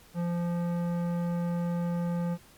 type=tone with tanh clipping; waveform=sine; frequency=172.8 Hz; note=F3; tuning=18 cents flat; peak=-29 dBFS; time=0.14-2.38 s; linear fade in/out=50 ms; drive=15 dB; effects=pink hiss -56 dBFS RMS until 2.57 s + MP3 96 kbps